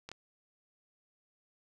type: clicks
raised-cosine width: 0.2 ms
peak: -26 dBFS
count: 2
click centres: 0.09 / 0.116 s
effects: none